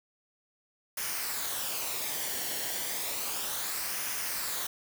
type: noise with flanger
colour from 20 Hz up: white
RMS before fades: -34 dBFS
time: 0.97-4.67 s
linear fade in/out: 5 ms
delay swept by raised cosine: 0.25 to 0.81 ms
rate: 0.32 Hz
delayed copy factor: -0.5
effects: none